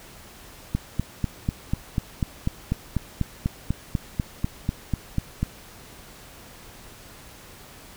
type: click train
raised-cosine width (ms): 5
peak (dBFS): -10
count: 20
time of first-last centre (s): 0.75-5.43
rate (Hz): 4.06
effects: pink hiss -46 dBFS RMS until 7.96 s